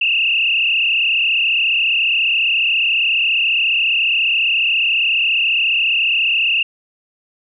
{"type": "tone with frequency modulation", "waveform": "sine", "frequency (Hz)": 2721, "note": "F7", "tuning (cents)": -46, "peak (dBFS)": -13, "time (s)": [0.01, 6.63], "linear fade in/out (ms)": 5, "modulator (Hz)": 34.5, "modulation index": 3.6, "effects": []}